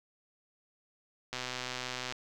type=click train; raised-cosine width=0.2 ms; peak=-19 dBFS; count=101; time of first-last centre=1.33-2.124 s; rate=126 Hz; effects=none